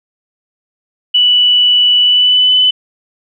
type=tone with pitch glide; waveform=sine; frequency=2960 to 3008 Hz; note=F#7 to F#7; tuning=0 to +28 cents; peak=-6 dBFS; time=1.14-2.71 s; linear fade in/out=10 ms; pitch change=+28 cents; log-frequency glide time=2.01-2.53 s; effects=none

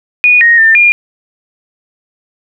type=tone with pitch steps; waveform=sine; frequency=2461 / 1868 / 1796 / 2414 Hz; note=D#7 / A#6 / A6 / D7; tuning=-20 / +3 / +35 / +47 cents; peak=-3 dBFS; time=0.24-0.92 s; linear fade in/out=0 ms; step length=170 ms; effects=none

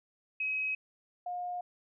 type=tone pair in turn; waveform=sine; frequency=2544 / 713.9 Hz; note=D#7 / F5; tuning=+38 / +38 cents; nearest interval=octave + minor seventh; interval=2200 cents; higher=first; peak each=-30 / -34 dBFS; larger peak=first; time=0.4-0.75 / 1.26-1.61 s; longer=neither; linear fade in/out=5 ms; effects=none

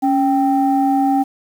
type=tone pair together; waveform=sine; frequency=277.2 / 784 Hz; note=C#4 / G5; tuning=0 / 0 cents; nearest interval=octave + tritone; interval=1800 cents; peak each=-14 / -15 dBFS; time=0.02-1.24 s; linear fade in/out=20 ms; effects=tanh soft clip ceiling -6 dBFS + 7-bit

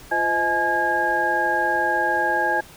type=tone cluster; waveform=sine; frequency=348.1 / 513 / 632 / 844 / 1632 Hz; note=F4 / C5 / D#5 / G#5 / G#6; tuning=-6 / -34 / +27 / +28 / -31 cents; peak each=-29 / -30 / -28 / -22 / -22 dBFS; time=0.11-2.61 s; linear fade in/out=10 ms; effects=pink hiss -45 dBFS RMS until 2.76 s

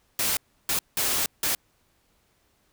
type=noise bursts at uneven times; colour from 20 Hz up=white; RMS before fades=-25 dBFS; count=4; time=0.19-0.37 / 0.69-0.79 / 0.97-1.26 / 1.43-1.55 s; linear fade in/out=2 ms; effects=pink hiss -67 dBFS RMS until 2.72 s

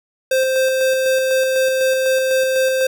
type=tone with tremolo; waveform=square; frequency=523.3 Hz; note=C5; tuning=in tune; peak=-14 dBFS; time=0.31-2.87 s; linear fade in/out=5 ms; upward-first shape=square; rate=4 Hz; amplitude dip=25%; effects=none

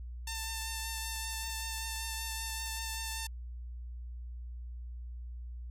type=tone with vibrato; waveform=5% pulse; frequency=894 Hz; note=A5; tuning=27 cents sharp; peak=-25 dBFS; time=0.27-3.27 s; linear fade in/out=5 ms; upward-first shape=triangle; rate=5.2 Hz; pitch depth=17 cents each way; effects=added 60 Hz sine -40 dBFS peak until 5.7 s

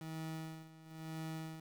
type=tone with tremolo; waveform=30% pulse; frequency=159.7 Hz; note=D#3; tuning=45 cents sharp; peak=-38 dBFS; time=0.01-1.6 s; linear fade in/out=2 ms; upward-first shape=sine; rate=0.99 Hz; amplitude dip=85%; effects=11-bit

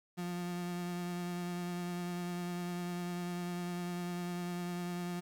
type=tone with vibrato; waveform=35% pulse; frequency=176.1 Hz; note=F3; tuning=15 cents sharp; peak=-35 dBFS; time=0.17-5.21 s; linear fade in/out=20 ms; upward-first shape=triangle; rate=10 Hz; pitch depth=20 cents each way; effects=11-bit

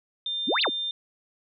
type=tone; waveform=sine; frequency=3600 Hz; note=A7; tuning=39 cents sharp; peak=-27 dBFS; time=0.26-0.91 s; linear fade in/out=2 ms
type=exponential two-way sweep; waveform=sine; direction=up then down; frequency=187.2 to 4688 to 187.2 Hz; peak=-22 dBFS; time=0.47-0.7 s; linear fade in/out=20 ms; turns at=0.62 s
effects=none

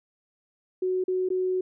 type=tone with dropouts; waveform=sine; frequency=370 Hz; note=F#4; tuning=in tune; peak=-23 dBFS; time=0.82-1.61 s; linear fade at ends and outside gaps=5 ms; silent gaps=1.04-1.08 / 1.289-1.302 s; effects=none

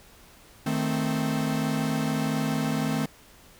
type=chord; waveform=45% pulse; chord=A diminished; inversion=second; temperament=equal; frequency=155.56 / 220 / 261.6 Hz; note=Eb3 / A3 / C4; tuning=0 / 0 / 0 cents; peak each=-29 dBFS; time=0.66-3.06 s; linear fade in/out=5 ms; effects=pink hiss -53 dBFS RMS until 3.59 s

